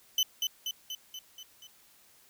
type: tone with echo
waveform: 35% pulse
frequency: 3027 Hz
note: F#7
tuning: 39 cents sharp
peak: -22 dBFS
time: 0.18-0.23 s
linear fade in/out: 2 ms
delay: 240 ms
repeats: 6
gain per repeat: -4 dB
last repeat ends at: 1.67 s
effects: white hiss -61 dBFS RMS until 2.29 s